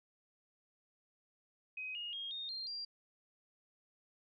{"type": "tone with pitch steps", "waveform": "sine", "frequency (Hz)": [2520, 2861, 3249, 3689, 4189, 4757], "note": ["D#7", "F7", "G#7", "A#7", "C8", "D8"], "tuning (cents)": [21, 41, -39, -19, 1, 21], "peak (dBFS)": -40, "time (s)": [1.77, 2.85], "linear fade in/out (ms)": 5, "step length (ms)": 180, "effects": []}